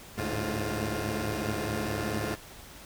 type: tone cluster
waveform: 10% pulse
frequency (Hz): 72.9 / 103.3 / 107.8 / 113.1 / 351.3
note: D2 / G#2 / A2 / A2 / F4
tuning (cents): -12 / -9 / -35 / +48 / +10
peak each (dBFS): -28 / -27 / -26 / -33 / -29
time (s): 0.17-2.36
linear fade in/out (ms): 20
effects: pink hiss -48 dBFS RMS until 2.85 s